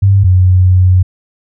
sine tone pair in turn, 98.3 / 91.84 Hz, G2 / F#2, +5 / -12 cents, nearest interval minor second, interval 117 cents, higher first, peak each -4 dBFS, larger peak neither, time 0.02-0.24 / 0.24-1.03 s, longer second, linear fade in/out 10 ms, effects none

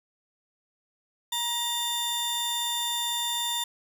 sawtooth tone pair together, 947 / 3581 Hz, A#5 / A7, +27 / +30 cents, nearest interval octave + major seventh, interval 2303 cents, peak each -29 / -25 dBFS, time 1.32-3.64 s, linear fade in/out 5 ms, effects none

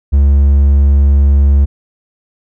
triangle tone, 70 Hz, C#2, 18 cents sharp, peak -3 dBFS, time 0.12-1.66 s, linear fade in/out 20 ms, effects none

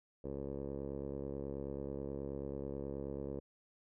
10% pulse tone with low-pass filter, 69.3 Hz, C#2, in tune, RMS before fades -42 dBFS, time 0.24-3.4 s, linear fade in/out 5 ms, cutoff 520 Hz, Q 3.3, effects none

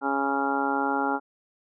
harmonic tone, 138.59 Hz, C#3, in tune, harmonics 2 / 3 / 4 / 5 / 6 / 7 / 8 / 9 / 10, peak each -29 / -33 / -36 / -38 / -27 / -35 / -38 / -39 / -30 dBFS, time 0.01-1.2 s, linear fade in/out 50 ms, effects none

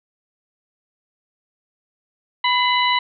harmonic tone with a mistuned harmonic, 987.8 Hz, B5, in tune, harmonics 1 / 2 / 3 / 4, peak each -18 / -21 / -23 / -24 dBFS, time 2.44-2.99 s, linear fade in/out 5 ms, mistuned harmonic 2, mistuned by +50 cents, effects none

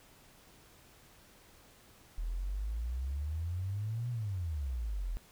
sine exponential two-way sweep, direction up then down, 39.52 to 123.47 to 39.52 Hz, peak -33 dBFS, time 2.18-5.17 s, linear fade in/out 0 ms, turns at 4.1 s, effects pink hiss -60 dBFS RMS until 5.31 s

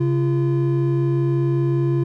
triangle tone pair together, 136.04 / 342.8 Hz, C#3 / F4, -32 / -32 cents, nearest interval octave + major third, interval 1600 cents, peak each -16 / -19 dBFS, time 0-2.04 s, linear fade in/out 10 ms, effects none

